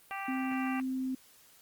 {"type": "harmonic tone", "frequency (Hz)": 392, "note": "G4", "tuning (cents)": 0, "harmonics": [2, 3, 4, 5, 6, 7], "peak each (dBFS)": [-39, -41, -45, -43, -45, -44], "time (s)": [0.11, 0.8], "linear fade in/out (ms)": 0}
{"type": "tone with pitch glide", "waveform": "sine", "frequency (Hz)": [261.6, 260.1], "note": ["C4", "C4"], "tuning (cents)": [0, -10], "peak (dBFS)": -31, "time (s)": [0.28, 1.15], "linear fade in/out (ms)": 5, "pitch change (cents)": -10, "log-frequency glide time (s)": [0.47, 1.03]}
{"effects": ["white hiss -60 dBFS RMS until 1.61 s", "Opus 32 kbps"]}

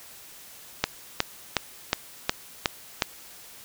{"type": "click train", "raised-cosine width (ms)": 0.2, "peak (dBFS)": -3, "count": 7, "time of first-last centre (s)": [0.84, 3.022], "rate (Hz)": 2.75, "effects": ["white hiss -47 dBFS RMS until 3.64 s"]}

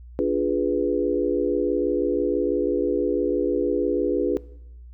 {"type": "chord", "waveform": "sine", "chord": "D diminished seventh", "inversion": "none", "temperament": "equal with one note detuned", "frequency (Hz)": [289.6, 349.2, 415.3, 493.9], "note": ["D4", "F4", "Ab4", "Cb5"], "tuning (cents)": [-24, 0, 0, 0], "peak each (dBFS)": -25, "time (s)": [0.19, 4.37], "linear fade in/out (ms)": 0, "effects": ["noise-tail reverb RT60 0.8 s tail -20 dB re dry", "added 60 Hz sine -40 dBFS peak until 4.93 s"]}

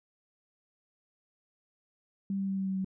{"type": "tone with pitch steps", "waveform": "sine", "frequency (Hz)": [196, 194.76, 193.53, 192.3, 191.08, 189.87], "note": ["G3", "G3", "G3", "G3", "G3", "F#3"], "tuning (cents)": [0, -11, -22, -33, -44, 45], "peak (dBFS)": -29, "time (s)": [2.3, 2.846], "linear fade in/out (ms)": 2, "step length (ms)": 91, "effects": []}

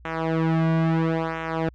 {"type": "tone with flanger", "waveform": "sawtooth", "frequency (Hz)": 162.5, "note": "E3", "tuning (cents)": -24, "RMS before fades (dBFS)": -23, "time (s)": [0.05, 1.69], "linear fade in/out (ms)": 0, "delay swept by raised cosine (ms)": [0.21, 2.31], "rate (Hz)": 0.74, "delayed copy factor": -1, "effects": ["added 60 Hz sine -46 dBFS peak until 1.74 s", "low-pass 2000 Hz 12 dB/octave"]}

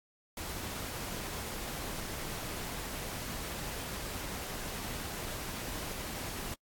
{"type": "noise", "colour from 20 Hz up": "pink", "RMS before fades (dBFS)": -40, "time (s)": [0.37, 6.54], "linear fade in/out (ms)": 2, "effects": ["noise-tail reverb RT60 0.1 s tail -26 dB re dry", "AAC 64 kbps"]}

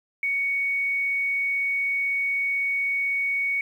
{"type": "tone", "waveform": "sine", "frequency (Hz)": 2231, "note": "C#7", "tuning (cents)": 11, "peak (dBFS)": -22, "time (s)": [0.23, 3.61], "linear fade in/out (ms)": 2, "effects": ["9-bit"]}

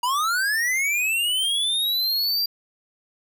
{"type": "linear sweep", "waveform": "square", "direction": "up", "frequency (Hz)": [945, 4759], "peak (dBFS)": -21, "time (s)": [0.03, 2.46], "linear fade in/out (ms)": 5, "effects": []}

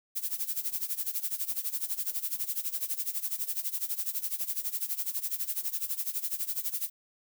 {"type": "noise with tremolo", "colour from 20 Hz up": "violet", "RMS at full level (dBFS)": -30, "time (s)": [0.15, 6.9], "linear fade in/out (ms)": 20, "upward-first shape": "sine", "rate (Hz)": 12, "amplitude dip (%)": 85, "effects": []}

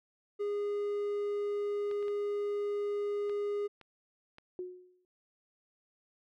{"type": "tone", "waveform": "triangle", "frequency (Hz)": 410.3, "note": "G#4", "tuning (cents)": -21, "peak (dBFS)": -29, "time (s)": [0.39, 3.68], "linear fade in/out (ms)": 20}
{"type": "clicks", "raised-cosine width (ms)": 0.3, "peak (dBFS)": [-35, -40, -36, -35, -38, -35], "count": 6, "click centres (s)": [1.913, 2.027, 2.082, 3.296, 3.813, 4.384]}
{"type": "tone with exponential decay", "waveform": "sine", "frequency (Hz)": 363.5, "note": "F#4", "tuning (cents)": -31, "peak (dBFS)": -34, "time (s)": [4.59, 5.05], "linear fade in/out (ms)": 1, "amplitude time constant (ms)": 100}
{"effects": []}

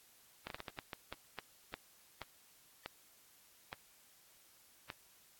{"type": "slowing click train", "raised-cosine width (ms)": 0.3, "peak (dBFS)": -25, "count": 14, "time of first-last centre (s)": [0.47, 4.902], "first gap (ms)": 32, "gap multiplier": 1.35, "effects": ["white hiss -65 dBFS RMS until 5.39 s", "AAC 64 kbps"]}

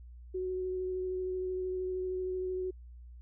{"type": "tone with vibrato", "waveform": "sine", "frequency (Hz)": 370, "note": "F#4", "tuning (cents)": 0, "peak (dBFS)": -32, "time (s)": [0.34, 2.71], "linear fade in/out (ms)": 10, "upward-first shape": "sine", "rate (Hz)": 13, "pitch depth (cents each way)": 12, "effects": ["added 60 Hz sine -47 dBFS peak until 3.21 s"]}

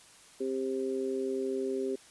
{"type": "harmonic tone", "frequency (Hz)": 132, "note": "C3", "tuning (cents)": 16, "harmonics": [2, 3, 4], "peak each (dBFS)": [-36, -31, -41], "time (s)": [0.4, 1.96], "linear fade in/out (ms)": 10, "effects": ["white hiss -56 dBFS RMS until 2.1 s", "resampled to 24000 Hz"]}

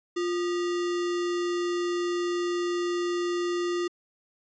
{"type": "tone with sample-and-hold", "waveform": "sine", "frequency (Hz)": 350.3, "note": "F4", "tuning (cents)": 5, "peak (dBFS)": -25, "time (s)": [0.16, 3.88], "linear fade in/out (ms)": 10, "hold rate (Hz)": 1575, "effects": ["resampled to 16000 Hz"]}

